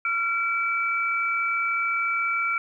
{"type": "tone pair together", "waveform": "sine", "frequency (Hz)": [1371.8, 2307], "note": ["F6", "D7"], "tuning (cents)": [-31, -31], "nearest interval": "major sixth", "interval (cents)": 900, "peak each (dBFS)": -25, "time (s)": [0.05, 2.58], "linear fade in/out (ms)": 2, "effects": ["10-bit"]}